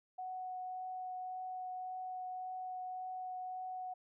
sine tone with vibrato, 740 Hz, F#5, in tune, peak -40 dBFS, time 0.18-3.94 s, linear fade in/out 10 ms, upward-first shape triangle, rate 1.8 Hz, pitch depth 8 cents each way, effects none

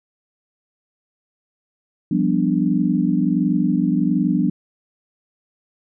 sine chord, G dominant seventh, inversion third, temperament equal, 174.61 / 196 / 246.9 / 293.7 Hz, F3 / G3 / B3 / D4, 0 / 0 / 0 / 0 cents, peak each -21 dBFS, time 2.11-4.5 s, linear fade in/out 5 ms, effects none

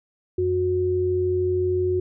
sine tone pair together, 91.3 / 365.2 Hz, F#2 / F#4, -23 / -23 cents, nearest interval 2 octaves, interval 2400 cents, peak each -27 / -20 dBFS, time 0.38-2 s, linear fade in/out 5 ms, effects none

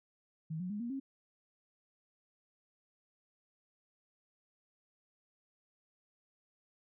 sine tone with pitch steps, 159 / 181.59 / 207.4 / 236.9 / 270.5 Hz, D#3 / F#3 / G#3 / A#3 / C#4, +38 / -32 / -2 / +28 / -42 cents, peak -36 dBFS, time 0.5-1 s, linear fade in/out 10 ms, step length 100 ms, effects none

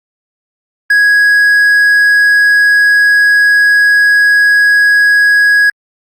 triangle tone, 1661.2 Hz, G#6, in tune, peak -3 dBFS, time 0.9-5.7 s, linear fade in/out 5 ms, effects Opus 48 kbps

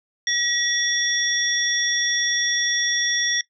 sine tone cluster, 1916 / 3461 / 5610 Hz, A#6 / A7 / F8, +47 / -29 / +7 cents, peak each -24 dBFS, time 0.27-3.41 s, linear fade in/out 2 ms, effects noise-tail reverb RT60 0.1 s tail -18 dB re dry

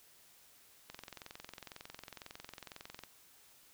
click train, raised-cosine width 0.2 ms, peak -29 dBFS, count 48, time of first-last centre 0.9-3.036 s, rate 22 Hz, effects white hiss -63 dBFS RMS until 3.73 s

